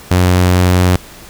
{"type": "tone", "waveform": "sawtooth", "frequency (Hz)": 90.5, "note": "F#2", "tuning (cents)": -38, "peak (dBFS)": -4, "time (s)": [0.11, 0.96], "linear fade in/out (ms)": 0, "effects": ["pink hiss -36 dBFS RMS until 1.29 s"]}